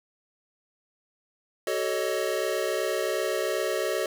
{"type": "chord", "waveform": "square", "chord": "D# half-diminished seventh", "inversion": "first", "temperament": "equal with one note detuned", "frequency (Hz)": [377.3, 440, 554.4, 622.3], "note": ["F#4", "A4", "C#5", "D#5"], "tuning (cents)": [34, 0, 0, 0], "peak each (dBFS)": -32, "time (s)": [1.67, 4.06], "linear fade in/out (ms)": 2, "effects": ["9-bit"]}